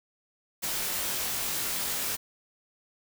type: noise with comb filter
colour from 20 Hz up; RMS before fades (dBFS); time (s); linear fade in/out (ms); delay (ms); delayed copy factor
white; -31; 0.62-2.17; 20; 20; -0.85
effects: none